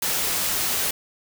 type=noise; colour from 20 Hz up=white; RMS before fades=-24 dBFS; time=0.02-0.91 s; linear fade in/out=5 ms; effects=none